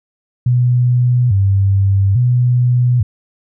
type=tone with vibrato; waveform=sine; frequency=110 Hz; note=A2; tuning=in tune; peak=-9 dBFS; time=0.46-3.03 s; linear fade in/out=5 ms; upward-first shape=square; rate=0.59 Hz; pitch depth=200 cents each way; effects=none